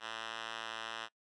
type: tone with band-pass filter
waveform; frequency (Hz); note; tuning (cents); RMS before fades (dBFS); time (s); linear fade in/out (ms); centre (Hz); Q
5% pulse; 112.7; A2; +42; -43; 0-1.09; 50; 2400; 1.5
effects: noise-tail reverb RT60 0.1 s tail -21 dB re dry + resampled to 22050 Hz